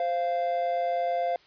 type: tone pair together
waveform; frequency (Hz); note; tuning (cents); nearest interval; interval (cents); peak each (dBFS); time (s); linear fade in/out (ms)
triangle; 522.2 / 693; C5 / F5; -3 / -14; perfect fourth; 489; -28 / -24; 0-1.36; 2
effects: white hiss -58 dBFS RMS until 1.46 s + resampled to 11025 Hz